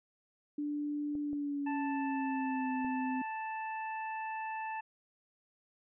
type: tone with pitch glide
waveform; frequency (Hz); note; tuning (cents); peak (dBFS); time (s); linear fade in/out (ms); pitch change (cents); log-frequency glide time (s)
sine; 293.7 to 258.7; D4 to C4; 0 to -19; -33; 0.58-3.22; 5; -219; 1.21-2.71
type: clicks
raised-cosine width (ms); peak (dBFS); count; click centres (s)
2; -36; 3; 1.153 / 1.331 / 2.847
type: harmonic tone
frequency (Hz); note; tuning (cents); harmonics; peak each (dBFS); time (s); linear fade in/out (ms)
880; A5; 0; 1 / 2 / 3; -37 / -45 / -47; 1.66-4.81; 10
effects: none